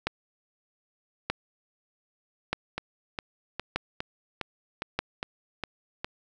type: two click trains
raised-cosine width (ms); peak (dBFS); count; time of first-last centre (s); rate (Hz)
0.3; -15 / -10; 9 / 5; 2.78-6.045 / 0.07-4.99; 2.45 / 0.813
effects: none